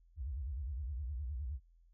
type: tone with vibrato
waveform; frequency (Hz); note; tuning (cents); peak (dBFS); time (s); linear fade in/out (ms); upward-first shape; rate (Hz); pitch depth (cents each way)
sine; 67; C2; +42; -37; 0.16-1.6; 50; sine; 9.7; 270
effects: added 42 Hz sine -62 dBFS peak until 1.93 s